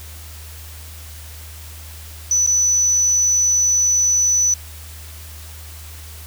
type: tone with dropouts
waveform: sine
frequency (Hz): 5970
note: F#8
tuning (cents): +15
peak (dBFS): -13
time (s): 2.31-4.54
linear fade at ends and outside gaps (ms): 2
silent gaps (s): 2.464-2.473
effects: added 78 Hz sine -35 dBFS peak until 6.26 s + white hiss -40 dBFS RMS until 6.26 s